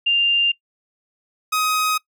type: tone pair in turn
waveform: sine / sawtooth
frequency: 2794 / 1258.7 Hz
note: F7 / D#6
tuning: 0 / +20 cents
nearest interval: octave + major second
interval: 1380 cents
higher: first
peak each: -14 dBFS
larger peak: neither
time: 0.06-0.52 / 1.52-1.98 s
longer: neither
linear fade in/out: 10 ms
effects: noise-tail reverb RT60 0.1 s tail -22 dB re dry